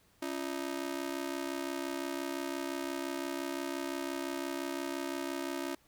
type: ring-modulated tone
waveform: sawtooth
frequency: 311.1 Hz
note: D#4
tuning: in tune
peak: -28 dBFS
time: 0.22-5.75 s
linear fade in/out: 5 ms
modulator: 32.9 Hz
effects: pink hiss -67 dBFS RMS until 5.87 s